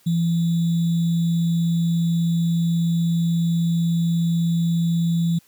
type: tone with sample-and-hold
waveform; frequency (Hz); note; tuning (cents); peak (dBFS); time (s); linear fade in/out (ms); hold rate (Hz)
sine; 168.2; E3; +35; -17; 0.06-5.39; 10; 3675
effects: white hiss -57 dBFS RMS until 5.47 s